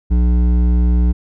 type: tone with hard clipping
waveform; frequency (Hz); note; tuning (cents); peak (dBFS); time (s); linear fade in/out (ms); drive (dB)
sine; 60; B1; -49; -12; 0.1-1.13; 20; 10
effects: none